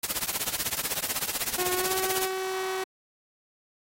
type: noise with tremolo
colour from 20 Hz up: white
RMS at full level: -26 dBFS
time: 0.03-2.28 s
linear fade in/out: 5 ms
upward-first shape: triangle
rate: 16 Hz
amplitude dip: 100%
type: tone with pitch glide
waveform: sawtooth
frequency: 362.6 to 377.6 Hz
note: F#4 to F#4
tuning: -35 to +35 cents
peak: -25 dBFS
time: 1.58-2.84 s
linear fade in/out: 5 ms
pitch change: +70 cents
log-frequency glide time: 1.71-1.95 s
effects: AAC 48 kbps